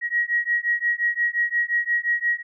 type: beating tone pair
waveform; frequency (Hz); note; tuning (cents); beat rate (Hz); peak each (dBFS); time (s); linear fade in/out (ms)
sine; 1897 / 1902.7; A#6 / A#6; +30 / +35; 5.7; -23; 0.01-2.43; 50
effects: none